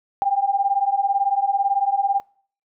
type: beating tone pair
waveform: sine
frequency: 784 / 802 Hz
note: G5 / G5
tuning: 0 / +39 cents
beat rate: 18 Hz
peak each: -21 / -20 dBFS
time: 0.22-2.2 s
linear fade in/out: 0 ms
effects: noise-tail reverb RT60 0.5 s tail -24 dB re dry